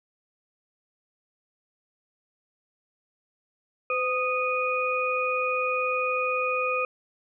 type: tone cluster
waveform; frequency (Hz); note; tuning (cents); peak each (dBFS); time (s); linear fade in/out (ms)
sine; 510 / 1243 / 2471; C5 / D#6 / D#7; -44 / -2 / -13; -28; 3.9-6.85; 2
effects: none